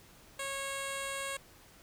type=tone with low-pass filter; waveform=10% pulse; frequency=548 Hz; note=C#5; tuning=20 cents flat; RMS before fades=-38 dBFS; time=0.39-1.37 s; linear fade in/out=5 ms; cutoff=10000 Hz; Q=2.1; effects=pink hiss -58 dBFS RMS until 1.82 s